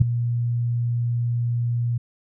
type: tone with ADSR envelope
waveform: sine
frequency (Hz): 119.2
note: A#2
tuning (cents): +39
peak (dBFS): -7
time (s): 0-1.98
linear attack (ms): 15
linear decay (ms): 8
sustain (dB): -13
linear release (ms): 8
effects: none